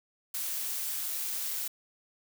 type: noise with amplitude modulation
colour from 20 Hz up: blue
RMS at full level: -33 dBFS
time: 0.34-1.68 s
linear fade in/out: 5 ms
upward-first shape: sine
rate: 144 Hz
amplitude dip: 25%
effects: none